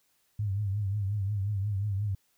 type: tone with vibrato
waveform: sine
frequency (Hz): 100.9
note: G#2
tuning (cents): -49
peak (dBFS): -27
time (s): 0.39-2.15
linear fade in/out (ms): 5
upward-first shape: triangle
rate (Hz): 5.6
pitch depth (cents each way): 110
effects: white hiss -71 dBFS RMS until 2.37 s